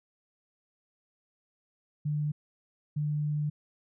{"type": "tone bursts at uneven times", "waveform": "sine", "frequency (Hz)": 149.1, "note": "D3", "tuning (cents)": 27, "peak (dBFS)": -27, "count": 2, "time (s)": [[2.05, 2.32], [2.96, 3.5]], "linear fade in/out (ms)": 10, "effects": []}